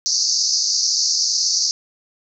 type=band-pass noise; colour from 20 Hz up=pink; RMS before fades=-19 dBFS; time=0.06-1.71 s; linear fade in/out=0 ms; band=4500 to 6400 Hz; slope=96 dB/octave; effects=none